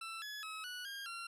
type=tone with pitch steps; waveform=20% pulse; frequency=1334 / 1697 / 1285 / 1473 / 1614 / 1372 Hz; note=E6 / G#6 / E6 / F#6 / G#6 / F6; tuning=+20 / +37 / -45 / -8 / -50 / -31 cents; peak=-38 dBFS; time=0.01-1.27 s; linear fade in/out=5 ms; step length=210 ms; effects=low-pass 12000 Hz 12 dB/octave